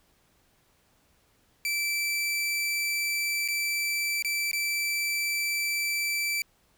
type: tone with dropouts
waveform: sawtooth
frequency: 2328 Hz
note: D7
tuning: 16 cents flat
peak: -23 dBFS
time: 1.65-6.42 s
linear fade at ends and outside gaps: 1 ms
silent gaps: 3.478-3.485 / 4.224-4.247 / 4.514-4.531 s
effects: pink hiss -66 dBFS RMS until 6.77 s